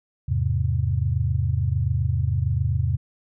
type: chord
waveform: sine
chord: E augmented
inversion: none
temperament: equal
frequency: 82.41 / 103.83 / 130.81 Hz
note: E2 / G#2 / B#2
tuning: 0 / 0 / 0 cents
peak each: -24 dBFS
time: 0.28-2.97 s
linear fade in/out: 10 ms
effects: none